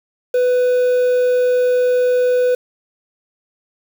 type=tone with quantisation; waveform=triangle; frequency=497.8 Hz; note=B4; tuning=14 cents sharp; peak=-10 dBFS; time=0.34-2.55 s; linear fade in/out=5 ms; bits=6; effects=none

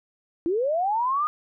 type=linear sweep; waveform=sine; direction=up; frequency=317.9 to 1244.5 Hz; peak=-21 dBFS; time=0.46-1.27 s; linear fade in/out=0 ms; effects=none

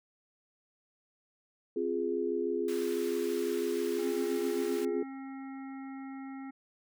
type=chord; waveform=sine; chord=F minor; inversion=second; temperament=equal; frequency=261.6 / 349.2 / 415.3 Hz; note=C4 / F4 / Ab4; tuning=0 / 0 / 0 cents; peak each=-37 / -33 / -32 dBFS; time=1.76-5.03 s; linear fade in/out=5 ms
type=high-pass noise; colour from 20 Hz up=pink; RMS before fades=-47 dBFS; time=2.68-4.85 s; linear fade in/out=2 ms; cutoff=1100 Hz; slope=24 dB/octave
type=harmonic tone; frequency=269.3 Hz; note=C#4; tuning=50 cents flat; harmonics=1 / 3 / 5 / 7 / 8; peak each=-40 / -50 / -54 / -57 / -58 dBFS; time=3.98-6.51 s; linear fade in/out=10 ms
effects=none

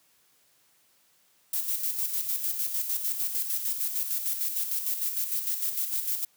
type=noise with tremolo; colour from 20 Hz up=violet; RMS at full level=-28 dBFS; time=1.53-6.25 s; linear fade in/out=5 ms; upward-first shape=square; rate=6.6 Hz; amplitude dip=50%; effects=white hiss -65 dBFS RMS until 6.36 s + high-pass 80 Hz 12 dB/octave

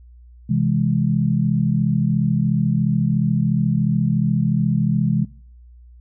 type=chord; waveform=sine; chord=C augmented; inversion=none; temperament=equal; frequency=130.81 / 164.81 / 207.7 Hz; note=C3 / E3 / G#3; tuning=0 / 0 / 0 cents; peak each=-20 dBFS; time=0.49-5.25 s; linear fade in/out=10 ms; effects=noise-tail reverb RT60 0.5 s tail -20 dB re dry + added 60 Hz sine -42 dBFS peak until 6 s

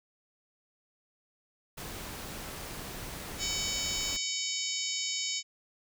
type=noise; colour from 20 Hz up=pink; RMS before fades=-41 dBFS; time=1.77-4.17 s; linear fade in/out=10 ms
type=harmonic tone; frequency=755 Hz; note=F#5; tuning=35 cents sharp; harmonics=3 / 4 / 5 / 6 / 7 / 8 / 9 / 10; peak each=-40 / -39 / -40 / -41 / -37 / -46 / -36 / -44 dBFS; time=3.38-5.43 s; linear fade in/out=50 ms
effects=none

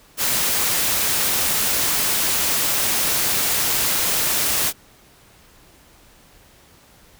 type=noise; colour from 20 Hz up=white; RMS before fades=-20 dBFS; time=0.17-4.73 s; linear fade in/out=50 ms; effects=pink hiss -51 dBFS RMS until 7.19 s

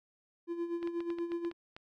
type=tone with tremolo; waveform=triangle; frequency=341.2 Hz; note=F4; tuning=40 cents flat; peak=-29 dBFS; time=0.47-1.53 s; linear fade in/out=50 ms; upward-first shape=sine; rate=8.3 Hz; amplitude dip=65%
type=clicks; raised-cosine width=0.3 ms; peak=-31 dBFS; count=9; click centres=0.829 / 0.874 / 1.005 / 1.103 / 1.186 / 1.319 / 1.449 / 1.514 / 1.765 s
effects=none

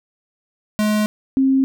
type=tone pair in turn; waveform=square / sine; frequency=212 / 267.1 Hz; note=G#3 / C4; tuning=+36 / +36 cents; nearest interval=major third; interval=400 cents; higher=second; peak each=-16 / -12 dBFS; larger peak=second; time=0.79-1.06 / 1.37-1.64 s; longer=neither; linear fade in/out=0 ms; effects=none

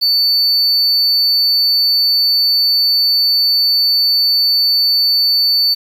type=tone; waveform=triangle; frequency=4500 Hz; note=C#8; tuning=25 cents sharp; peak=-9 dBFS; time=0.01-5.75 s; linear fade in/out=20 ms; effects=7-bit

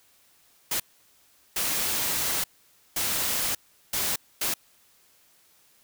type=noise bursts at uneven times; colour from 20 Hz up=white; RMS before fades=-27 dBFS; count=5; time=0.71-0.8 / 1.56-2.44 / 2.96-3.55 / 3.93-4.16 / 4.41-4.54 s; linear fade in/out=5 ms; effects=white hiss -61 dBFS RMS until 5.83 s

